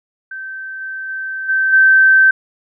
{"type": "tone with level steps", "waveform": "sine", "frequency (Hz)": 1550, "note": "G6", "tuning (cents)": -20, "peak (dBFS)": [-25, -23, -21, -12, -6], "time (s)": [0.31, 2.31], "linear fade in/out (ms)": 5, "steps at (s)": [0.8, 1.08, 1.48, 1.72], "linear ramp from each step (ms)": 20, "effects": []}